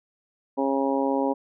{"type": "harmonic tone", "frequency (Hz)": 136.6, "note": "C#3", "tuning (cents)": -25, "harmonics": [2, 3, 4, 5, 6, 7], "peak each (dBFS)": [-25, -29, -27, -36, -30, -31], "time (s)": [0.57, 1.34], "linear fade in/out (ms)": 20, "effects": []}